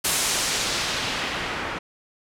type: noise with low-pass filter sweep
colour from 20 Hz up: white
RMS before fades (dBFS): -26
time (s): 0.04-1.79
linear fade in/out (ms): 10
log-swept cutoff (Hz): 11000 to 1700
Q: 0.89
effects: none